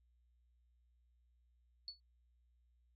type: tone with exponential decay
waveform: sine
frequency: 4435 Hz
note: C#8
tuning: in tune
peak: -40 dBFS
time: 1.88-2 s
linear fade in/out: 1 ms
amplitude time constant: 26 ms
effects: added 60 Hz sine -70 dBFS peak until 2.95 s + AAC 32 kbps